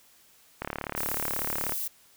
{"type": "click train", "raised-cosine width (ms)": 0.5, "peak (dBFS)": -16, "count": 41, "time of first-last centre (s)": [0.62, 1.722], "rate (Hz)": 36.3}
{"type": "noise", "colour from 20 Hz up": "violet", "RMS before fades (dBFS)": -32, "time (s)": [0.96, 1.88], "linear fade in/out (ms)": 10}
{"effects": ["white hiss -59 dBFS RMS until 2.16 s"]}